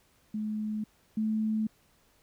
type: tone pair in turn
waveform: sine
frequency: 214 / 217.5 Hz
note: A3 / A3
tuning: -48 / -20 cents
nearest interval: unison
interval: 28 cents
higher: second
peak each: -30 / -26 dBFS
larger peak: second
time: 0.34-0.84 / 1.17-1.67 s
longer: neither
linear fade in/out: 5 ms
effects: pink hiss -66 dBFS RMS until 2.22 s